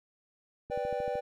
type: click train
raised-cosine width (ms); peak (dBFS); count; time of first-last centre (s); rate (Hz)
3; -31; 7; 0.7-1.155; 13.2
type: chord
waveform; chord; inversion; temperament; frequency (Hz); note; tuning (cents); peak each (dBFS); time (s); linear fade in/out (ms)
triangle; G major; first; equal; 493.9 / 587.3 / 784; B4 / D5 / G5; 0 / 0 / 0; -32 / -33 / -35; 0.7-1.21; 20
effects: none